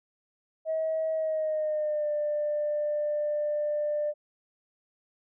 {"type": "tone with pitch glide", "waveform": "sine", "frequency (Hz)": [638, 595.3], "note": ["D#5", "D5"], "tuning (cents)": [43, 23], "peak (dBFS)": -25, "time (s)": [0.65, 4.14], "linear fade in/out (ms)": 50, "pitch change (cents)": -120, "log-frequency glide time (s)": [1.13, 2.1], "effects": ["tanh soft clip ceiling -21 dBFS"]}